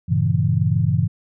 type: chord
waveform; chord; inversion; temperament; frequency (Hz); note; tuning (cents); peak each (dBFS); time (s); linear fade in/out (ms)
sine; G diminished seventh; none; equal; 98 / 116.54 / 138.59 / 164.81; G2 / Bb2 / Db3 / Fb3; 0 / 0 / 0 / 0; -21; 0.08-1.08; 20
effects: none